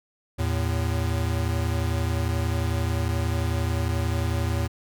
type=tone pair together; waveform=square; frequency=80.57 / 111.8 Hz; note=E2 / A2; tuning=-39 / +28 cents; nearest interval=tritone; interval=567 cents; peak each=-26 / -27 dBFS; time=0.38-4.68 s; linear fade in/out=20 ms; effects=none